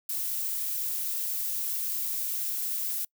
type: noise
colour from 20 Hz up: violet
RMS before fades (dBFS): -31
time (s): 0.09-3.05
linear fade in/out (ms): 5
effects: noise-tail reverb RT60 0.1 s tail -26 dB re dry